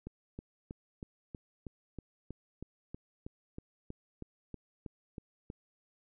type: click train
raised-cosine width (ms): 3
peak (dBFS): -29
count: 18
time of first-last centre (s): 0.07-5.501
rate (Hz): 3.13
effects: none